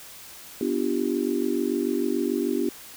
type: chord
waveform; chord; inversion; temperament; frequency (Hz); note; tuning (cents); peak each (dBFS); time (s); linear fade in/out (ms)
sine; G dominant seventh; first; equal with one note detuned; 246.9 / 293.7 / 345.2 / 392; B3 / D4 / F4 / G4; 0 / 0 / -20 / 0; -28; 0.61-2.69; 2
effects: white hiss -44 dBFS RMS until 2.96 s